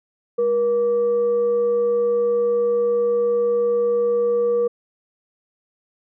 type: tone with frequency modulation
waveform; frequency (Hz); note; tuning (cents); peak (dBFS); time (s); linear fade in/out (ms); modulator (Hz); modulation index
sine; 477.4; A#4; +41; -16; 0.38-4.68; 10; 683; 0.2
effects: none